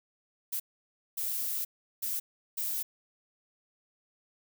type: noise bursts at uneven times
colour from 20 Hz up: violet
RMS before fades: -33 dBFS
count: 4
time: 0.52-0.6 / 1.17-1.65 / 2.02-2.2 / 2.57-2.83 s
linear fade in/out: 10 ms
effects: none